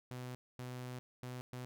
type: tone bursts at uneven times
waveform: sawtooth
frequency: 125.4 Hz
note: B2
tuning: 27 cents sharp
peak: -39 dBFS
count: 4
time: 0.11-0.35 / 0.59-0.99 / 1.23-1.41 / 1.53-1.65 s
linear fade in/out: 0 ms
effects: none